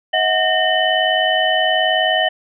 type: tone cluster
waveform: sine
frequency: 638 / 737 / 1835 / 3014 Hz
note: D#5 / F#5 / A#6 / F#7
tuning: +43 / -7 / -28 / +31 cents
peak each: -19 dBFS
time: 0.13-2.29 s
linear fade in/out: 10 ms
effects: none